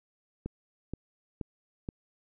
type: click train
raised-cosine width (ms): 3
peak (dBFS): -22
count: 4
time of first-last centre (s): 0.46-1.889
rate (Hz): 2.1
effects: none